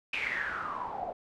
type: noise with low-pass filter sweep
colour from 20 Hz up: white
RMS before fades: -35 dBFS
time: 0.13-1.13 s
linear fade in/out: 5 ms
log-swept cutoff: 2600 to 640 Hz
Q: 9.7
effects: none